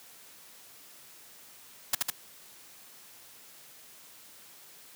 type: noise with echo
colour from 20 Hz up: white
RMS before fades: -25 dBFS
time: 1.93-1.95 s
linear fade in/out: 5 ms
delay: 76 ms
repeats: 2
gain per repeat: -2 dB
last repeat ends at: 2.102 s
effects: white hiss -53 dBFS RMS until 4.95 s + high-pass 100 Hz 12 dB/octave